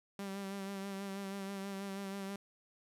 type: tone with vibrato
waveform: sawtooth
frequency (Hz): 196.3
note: G3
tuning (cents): +3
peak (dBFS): -36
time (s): 0.19-2.36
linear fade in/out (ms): 2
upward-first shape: sine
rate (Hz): 6.2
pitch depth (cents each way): 30
effects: resampled to 32000 Hz + 11-bit